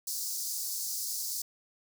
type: high-pass noise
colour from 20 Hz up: pink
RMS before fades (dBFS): -35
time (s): 0.07-1.42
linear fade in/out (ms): 5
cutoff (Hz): 4700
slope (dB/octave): 48
effects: none